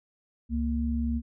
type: tone pair together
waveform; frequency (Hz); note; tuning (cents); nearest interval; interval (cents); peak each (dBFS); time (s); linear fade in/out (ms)
sine; 69.3 / 233.1; C#2 / A#3; 0 / 0; octave + major sixth; 2100; -28; 0.49-1.22; 50
effects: none